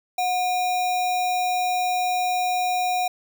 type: tone with sample-and-hold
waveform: sine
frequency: 728 Hz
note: F#5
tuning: 28 cents flat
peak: -20 dBFS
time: 0.18-3.08 s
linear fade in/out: 5 ms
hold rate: 3150 Hz
effects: none